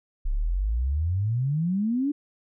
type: exponential sweep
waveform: sine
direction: up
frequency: 31.57 to 298.1 Hz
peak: -22 dBFS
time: 0.25-2.12 s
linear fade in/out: 10 ms
effects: none